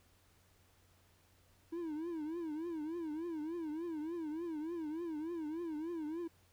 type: tone with vibrato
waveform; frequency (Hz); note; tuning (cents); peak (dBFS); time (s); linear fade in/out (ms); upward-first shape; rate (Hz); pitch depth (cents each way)
triangle; 322.3; E4; -39; -36; 1.72-6.28; 10; triangle; 3.4; 160
effects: added 90 Hz sine -70 dBFS peak until 6.52 s + pink hiss -70 dBFS RMS until 6.52 s